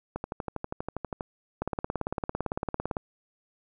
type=two click trains; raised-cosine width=1 ms; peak=-18 / -15 dBFS; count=14 / 25; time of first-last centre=0.16-1.208 / 1.62-2.968 s; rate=12.4 / 17.8 Hz; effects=none